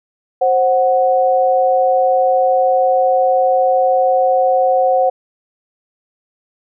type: tone pair together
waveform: sine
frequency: 527.2 / 740 Hz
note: C5 / F#5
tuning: +13 / 0 cents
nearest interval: tritone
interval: 587 cents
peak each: -13 dBFS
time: 0.41-5.1 s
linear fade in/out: 10 ms
effects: none